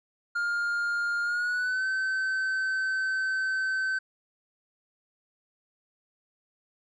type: tone with pitch glide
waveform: triangle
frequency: 1409 to 1536.5 Hz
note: F6 to G6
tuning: +15 to -35 cents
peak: -24 dBFS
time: 0.35-3.99 s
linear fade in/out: 10 ms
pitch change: +150 cents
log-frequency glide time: 1.23-1.86 s
effects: resampled to 22050 Hz